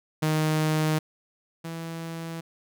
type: tone pair in turn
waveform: sawtooth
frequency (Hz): 155.56 / 164.81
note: D#3 / E3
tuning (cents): 0 / 0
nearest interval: minor second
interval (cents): 100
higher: second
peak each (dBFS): -18 / -29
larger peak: first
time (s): 0.22-0.99 / 1.64-2.41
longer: neither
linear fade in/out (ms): 10
effects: none